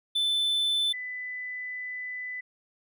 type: tone pair in turn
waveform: triangle / sine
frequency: 3520 / 1998.5 Hz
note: A7 / B6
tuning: 0 / +20 cents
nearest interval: minor seventh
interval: 980 cents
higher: first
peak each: -22 / -33 dBFS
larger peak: first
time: 0.15-0.93 / 0.93-2.41 s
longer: second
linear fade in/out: 10 ms
effects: none